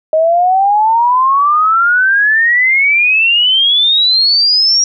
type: exponential sweep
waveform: sine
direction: up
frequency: 622.3 to 5700 Hz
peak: -7 dBFS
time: 0.13-4.84 s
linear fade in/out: 2 ms
effects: none

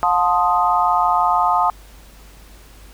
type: chord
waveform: sine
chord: F dominant seventh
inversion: none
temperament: equal with one note detuned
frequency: 714.4 / 880 / 1046.5 / 1244.5 Hz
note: F5 / A5 / C6 / Eb6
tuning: +39 / 0 / 0 / 0 cents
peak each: -19 / -18 / -21 / -19 dBFS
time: 0.03-1.7 s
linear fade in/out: 0 ms
effects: added 50 Hz sine -42 dBFS peak until 2.93 s + pink hiss -47 dBFS RMS until 2.93 s

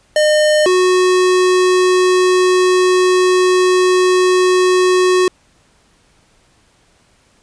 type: tone pair in turn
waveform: square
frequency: 608 / 367 Hz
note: D#5 / F#4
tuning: -40 / -14 cents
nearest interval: major sixth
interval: 874 cents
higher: first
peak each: -10 dBFS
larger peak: neither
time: 0.16-0.66 / 0.66-5.28 s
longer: second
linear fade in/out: 2 ms
effects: pink hiss -54 dBFS RMS until 7.42 s + resampled to 22050 Hz

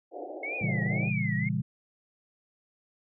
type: band-pass noise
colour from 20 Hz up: white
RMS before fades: -40 dBFS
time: 0.11-1.11 s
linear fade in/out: 50 ms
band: 290 to 770 Hz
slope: 96 dB/octave
type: tone with vibrato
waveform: sine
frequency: 2162 Hz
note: C#7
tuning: 44 cents flat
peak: -32 dBFS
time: 0.43-1.49 s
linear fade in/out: 5 ms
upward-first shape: triangle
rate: 1.9 Hz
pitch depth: 250 cents each way
type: chord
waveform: sine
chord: A# diminished seventh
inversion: none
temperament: just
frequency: 116.54 / 139.85 / 167.82 / 201.4 Hz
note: A#2 / C#3 / E3 / G3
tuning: 0 / +16 / +31 / +47 cents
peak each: -32 dBFS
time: 0.61-1.62 s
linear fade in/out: 10 ms
effects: none

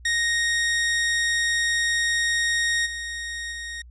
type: tone with level steps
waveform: sawtooth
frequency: 1865 Hz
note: A#6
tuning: in tune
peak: -17 / -26 / -28 dBFS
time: 0.05-3.82 s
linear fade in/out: 5 ms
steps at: 2.85 / 3.51 s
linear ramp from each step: 20 ms
effects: added 60 Hz sine -43 dBFS peak until 3.9 s + resampled to 22050 Hz

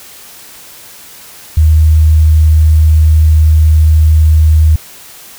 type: tone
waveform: sine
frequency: 78.1 Hz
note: D#2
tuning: 7 cents sharp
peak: -3 dBFS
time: 1.57-4.76 s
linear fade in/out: 5 ms
effects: white hiss -34 dBFS RMS until 5.38 s

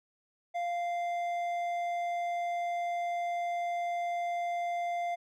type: tone with hard clipping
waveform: triangle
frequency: 696 Hz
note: F5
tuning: 6 cents flat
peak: -32 dBFS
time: 0.54-5.16 s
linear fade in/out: 20 ms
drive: 10 dB
effects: none

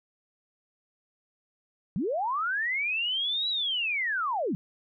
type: linear two-way sweep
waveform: sine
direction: up then down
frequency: 150.2 to 3951 to 150.2 Hz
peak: -26 dBFS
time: 1.96-4.55 s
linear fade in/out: 0 ms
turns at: 3.49 s
effects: none

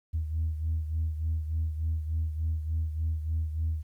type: beating tone pair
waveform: sine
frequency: 79 / 82.4 Hz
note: D#2 / E2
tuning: +27 / 0 cents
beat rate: 3.4 Hz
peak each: -27 / -34 dBFS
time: 0.13-3.83 s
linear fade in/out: 20 ms
effects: tanh soft clip ceiling -22 dBFS + 11-bit

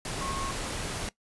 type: tone in noise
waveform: sine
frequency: 1087 Hz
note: C#6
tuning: 34 cents flat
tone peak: -34 dBFS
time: 0.21-0.51 s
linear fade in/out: 2 ms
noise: pink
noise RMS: -34 dBFS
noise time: 0.05-1.09 s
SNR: -3 dB
effects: noise-tail reverb RT60 0.1 s tail -19 dB re dry + resampled to 24000 Hz

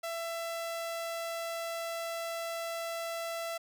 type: tone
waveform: sawtooth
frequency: 668 Hz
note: E5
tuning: 23 cents sharp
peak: -31 dBFS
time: 0.03-3.58 s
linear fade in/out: 10 ms
effects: none

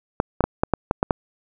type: clicks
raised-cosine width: 1 ms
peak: -3 dBFS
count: 8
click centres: 0.201 / 0.407 / 0.44 / 0.635 / 0.737 / 0.911 / 1.029 / 1.108 s
effects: none

